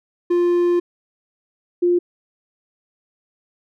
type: tone pair in turn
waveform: triangle / sine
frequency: 350 / 351.7 Hz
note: F4 / F4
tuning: +4 / +12 cents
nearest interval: unison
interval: 8 cents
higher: second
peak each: -12 / -13 dBFS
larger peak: first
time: 0.3-0.8 / 1.82-1.99 s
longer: first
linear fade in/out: 10 ms
effects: none